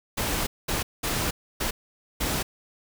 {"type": "noise bursts at uneven times", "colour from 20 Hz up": "pink", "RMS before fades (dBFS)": -27, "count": 5, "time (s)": [[0.17, 0.47], [0.68, 0.83], [1.03, 1.31], [1.6, 1.71], [2.2, 2.43]], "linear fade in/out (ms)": 10, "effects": []}